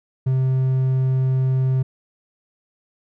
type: tone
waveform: triangle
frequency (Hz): 130.81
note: C3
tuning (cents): 0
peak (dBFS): -14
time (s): 0.26-1.83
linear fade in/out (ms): 10
effects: none